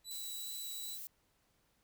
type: tone with vibrato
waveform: 25% pulse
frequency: 3953 Hz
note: B7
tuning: 1 cent sharp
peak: -39 dBFS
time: 0.04-0.99 s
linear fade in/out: 50 ms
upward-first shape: sine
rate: 2.5 Hz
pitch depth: 10 cents each way
type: noise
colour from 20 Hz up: violet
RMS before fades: -46 dBFS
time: 0.11-1.07 s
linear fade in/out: 0 ms
effects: pink hiss -75 dBFS RMS until 1.83 s

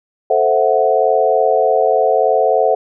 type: chord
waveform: sine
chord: F# half-diminished seventh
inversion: first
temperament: equal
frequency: 440 / 523.3 / 659.3 / 740 Hz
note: A4 / C5 / E5 / F#5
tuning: 0 / 0 / 0 / 0 cents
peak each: -16 dBFS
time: 0.3-2.75 s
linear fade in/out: 5 ms
effects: none

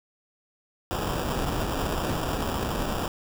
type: noise with sample-and-hold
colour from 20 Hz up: pink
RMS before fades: -28 dBFS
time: 0.91-3.08 s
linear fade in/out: 0 ms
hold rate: 2100 Hz
effects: none

